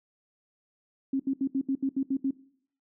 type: tone bursts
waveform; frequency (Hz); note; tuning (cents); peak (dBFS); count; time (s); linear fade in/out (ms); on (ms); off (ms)
sine; 270; C#4; -45; -24; 9; 1.13-2.309; 5; 67; 72
effects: noise-tail reverb RT60 0.6 s tail -19 dB re dry